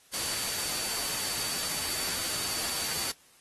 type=tone in noise; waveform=sine; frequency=4551 Hz; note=C#8; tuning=45 cents sharp; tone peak=-39 dBFS; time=0.13-3.12 s; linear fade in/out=10 ms; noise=white; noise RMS=-32 dBFS; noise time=0.13-3.12 s; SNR=-10 dB; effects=white hiss -60 dBFS RMS until 3.4 s + AAC 32 kbps